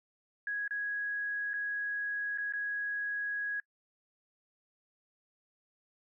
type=tone with dropouts; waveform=sine; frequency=1661.2 Hz; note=G#6; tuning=in tune; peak=-32 dBFS; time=0.47-3.6 s; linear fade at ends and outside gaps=2 ms; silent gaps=0.678-0.708 / 1.534-1.539 / 2.376-2.383 / 2.524-2.535 s; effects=noise-tail reverb RT60 0.1 s tail -24 dB re dry